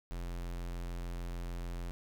square tone, 43.39 Hz, F1, 10 cents flat, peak -38 dBFS, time 0.11-1.91 s, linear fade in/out 0 ms, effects none

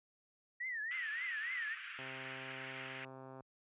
sine tone with vibrato, 1881 Hz, A#6, 15 cents sharp, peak -38 dBFS, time 0.6-1.75 s, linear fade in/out 10 ms, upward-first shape triangle, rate 3.5 Hz, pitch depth 200 cents each way
pink band-pass noise, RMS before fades -48 dBFS, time 0.91-3.05 s, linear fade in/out 2 ms, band 1400 to 3000 Hz, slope 48 dB/octave
click train, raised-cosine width 1 ms, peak -38 dBFS, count 188, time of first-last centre 1.99-3.407 s, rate 132 Hz
effects high-pass 60 Hz 12 dB/octave + resampled to 8000 Hz

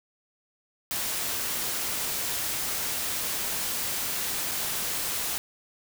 white noise with dropouts, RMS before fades -30 dBFS, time 0.91-5.38 s, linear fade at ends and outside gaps 0 ms, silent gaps 4.513-4.517 s, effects none

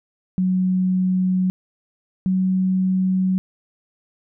sine tone pair in turn, 185 / 186.93 Hz, F#3 / F#3, 0 / +18 cents, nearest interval unison, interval 18 cents, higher second, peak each -16 dBFS, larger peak neither, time 0.38-1.5 / 2.26-3.38 s, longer neither, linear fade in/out 0 ms, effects none

